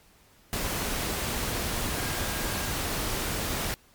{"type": "tone in noise", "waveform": "sine", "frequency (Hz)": 1618, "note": "G#6", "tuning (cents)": -46, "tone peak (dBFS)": -41, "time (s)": [1.97, 2.71], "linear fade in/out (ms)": 0, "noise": "pink", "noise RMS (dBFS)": -30, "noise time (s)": [0.53, 3.74], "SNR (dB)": -14, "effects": ["pink hiss -59 dBFS RMS until 3.94 s", "MP3 96 kbps"]}